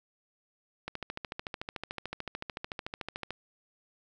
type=click train; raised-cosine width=0.3 ms; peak=-20 dBFS; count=34; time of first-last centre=0.88-3.306 s; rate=13.6 Hz; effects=none